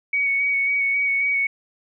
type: tone with vibrato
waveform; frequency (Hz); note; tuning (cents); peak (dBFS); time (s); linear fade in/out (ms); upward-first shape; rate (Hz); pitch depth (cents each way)
sine; 2239; C#7; +17; -18; 0.13-1.47; 5; square; 3.7; 15
effects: none